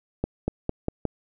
accelerating click train, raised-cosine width 2 ms, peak -11 dBFS, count 5, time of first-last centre 0.24-1.053 s, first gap 240 ms, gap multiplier 0.89, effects none

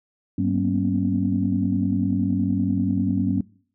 sine tone cluster, 100.1 / 191 / 235.7 / 246 / 275.7 Hz, G2 / G3 / A#3 / B3 / C#4, +37 / -45 / +19 / -7 / -9 cents, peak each -26 / -24 / -27 / -29 / -24 dBFS, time 0.38-3.41 s, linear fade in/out 5 ms, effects noise-tail reverb RT60 0.5 s tail -22 dB re dry + tanh soft clip ceiling -8 dBFS

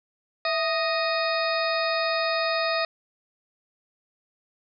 harmonic tone with a mistuned harmonic, 622.3 Hz, D#5, in tune, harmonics 1 / 2 / 3 / 4 / 6 / 7 / 8, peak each -26 / -29 / -31 / -32 / -34 / -34 / -35 dBFS, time 0.45-2.85 s, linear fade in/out 2 ms, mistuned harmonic 1, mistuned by +98 cents, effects none

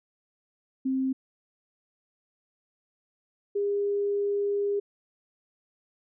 sine tone pair in turn, 263.6 / 405.2 Hz, C4 / G#4, +13 / -43 cents, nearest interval perfect fifth, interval 744 cents, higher second, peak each -24 dBFS, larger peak neither, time 0.85-1.13 / 3.55-4.8 s, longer second, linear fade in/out 10 ms, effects none

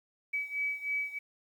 sine beating tone pair, 2283 / 2286.2 Hz, D7 / D7, -50 / -47 cents, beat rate 3.2 Hz, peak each -33 / -36 dBFS, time 0.33-1.19 s, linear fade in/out 10 ms, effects 10-bit

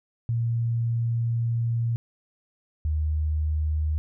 sine tone pair in turn, 116.54 / 76.91 Hz, A#2 / D#2, 0 / -20 cents, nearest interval perfect fifth, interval 720 cents, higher first, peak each -22 dBFS, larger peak neither, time 0.29-1.96 / 2.85-3.98 s, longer first, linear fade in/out 0 ms, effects none

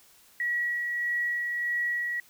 sine tone with tremolo, 1922 Hz, B6, 48 cents flat, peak -25 dBFS, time 0.4-2.2 s, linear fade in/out 2 ms, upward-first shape sine, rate 1.6 Hz, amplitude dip 30%, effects white hiss -58 dBFS RMS until 2.29 s

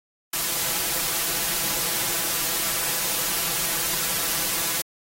white noise with comb filter, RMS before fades -25 dBFS, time 0.33-4.82 s, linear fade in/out 5 ms, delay 6 ms, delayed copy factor +0.65, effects AAC 48 kbps

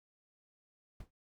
brown noise with exponential decay, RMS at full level -43 dBFS, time 1-1.11 s, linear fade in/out 5 ms, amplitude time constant 23 ms, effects none

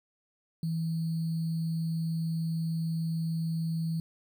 sine tone with sample-and-hold, 163.3 Hz, E3, 16 cents flat, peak -28 dBFS, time 0.63-4 s, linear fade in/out 2 ms, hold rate 4410 Hz, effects none

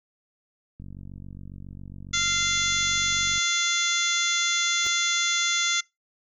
click train, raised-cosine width 5 ms, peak -29 dBFS, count 123, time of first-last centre 0.8-3.379 s, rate 47.3 Hz
harmonic tone, 692 Hz, F5, 16 cents flat, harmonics 2 / 3 / 4 / 5 / 6 / 7 / 8 / 9 / 10, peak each -30 / -28 / -37 / -27 / -34 / -37 / -38 / -29 / -31 dBFS, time 2.13-5.81 s, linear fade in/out 10 ms
pink noise with exponential growth, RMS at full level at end -38 dBFS, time 4.79-4.87 s, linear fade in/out 0 ms, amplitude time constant 17 ms
effects noise-tail reverb RT60 0.2 s tail -25 dB re dry

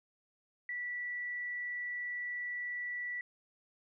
sine tone, 1957 Hz, B6, 16 cents flat, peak -36 dBFS, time 0.69-3.21 s, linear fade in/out 2 ms, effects none

